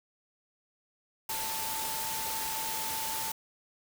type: tone in noise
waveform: sine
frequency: 887 Hz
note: A5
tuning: 14 cents sharp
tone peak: -38 dBFS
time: 1.29-3.32 s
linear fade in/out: 5 ms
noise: white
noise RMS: -35 dBFS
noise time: 1.29-3.32 s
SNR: -6 dB
effects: none